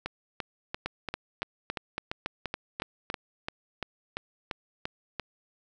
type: two click trains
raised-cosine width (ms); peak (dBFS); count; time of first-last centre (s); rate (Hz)
0.3; -15 / -16; 9 / 16; 0.86-3.101 / 0.06-5.197; 3.57 / 2.92
effects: none